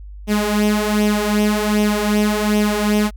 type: tone with flanger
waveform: sawtooth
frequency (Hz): 209.9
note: G#3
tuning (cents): +19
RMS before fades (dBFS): -17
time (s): 0.27-3.11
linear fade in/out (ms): 50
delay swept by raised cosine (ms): 0.33 to 4.43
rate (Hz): 1.3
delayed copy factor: +0.65
effects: added 50 Hz sine -32 dBFS peak until 3.16 s